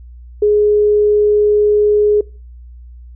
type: tone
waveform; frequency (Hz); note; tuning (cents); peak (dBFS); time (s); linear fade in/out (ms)
sine; 417.8; G#4; +10; -8; 0.42-2.21; 5
effects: noise-tail reverb RT60 0.4 s tail -24 dB re dry + added 60 Hz sine -33 dBFS peak until 3.15 s